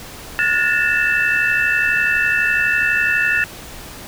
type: tone cluster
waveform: sine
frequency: 1441 / 1732 / 1804 / 2649 Hz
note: F#6 / A6 / A6 / E7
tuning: -46 / -28 / +43 / +8 cents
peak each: -20 / -20 / -19 / -20 dBFS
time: 0.39-3.44 s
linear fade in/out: 0 ms
effects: pink hiss -35 dBFS RMS until 4.07 s